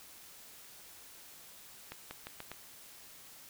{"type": "accelerating click train", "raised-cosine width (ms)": 0.3, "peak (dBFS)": -26, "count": 5, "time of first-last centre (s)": [1.92, 2.516], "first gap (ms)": 190, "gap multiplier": 0.84, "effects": ["white hiss -54 dBFS RMS until 3.49 s"]}